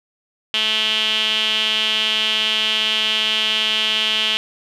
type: tone with band-pass filter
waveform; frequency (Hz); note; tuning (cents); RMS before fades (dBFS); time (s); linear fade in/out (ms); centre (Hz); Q
sawtooth; 217.4; A3; -21; -19; 0.54-4.37; 0; 3100; 7.1
effects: none